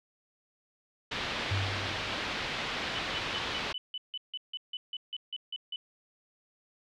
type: low-pass noise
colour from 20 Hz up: white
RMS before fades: -35 dBFS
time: 1.11-3.73 s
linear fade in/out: 10 ms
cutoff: 3800 Hz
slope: 24 dB/octave
type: tone with exponential decay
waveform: sine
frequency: 98 Hz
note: G2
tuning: in tune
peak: -26 dBFS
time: 1.51-2.48 s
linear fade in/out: 5 ms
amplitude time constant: 210 ms
type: tone bursts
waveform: sine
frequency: 2993 Hz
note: F#7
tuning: 19 cents sharp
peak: -34 dBFS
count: 15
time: 2.95-5.76 s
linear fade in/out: 2 ms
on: 38 ms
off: 160 ms
effects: none